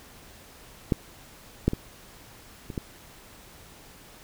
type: clicks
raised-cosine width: 3 ms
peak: -8 / -7 / -15 / -22 / -16 dBFS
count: 5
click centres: 0.922 / 1.68 / 1.734 / 2.702 / 2.778 s
effects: pink hiss -50 dBFS RMS until 4.23 s